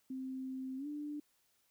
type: tone with pitch glide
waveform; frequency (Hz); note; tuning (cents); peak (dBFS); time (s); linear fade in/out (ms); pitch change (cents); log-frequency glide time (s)
sine; 261.6 to 295.3; C4 to D4; 0 to +10; -39; 0.1-1.2; 5; +210; 0.77-0.87
effects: white hiss -75 dBFS RMS until 1.7 s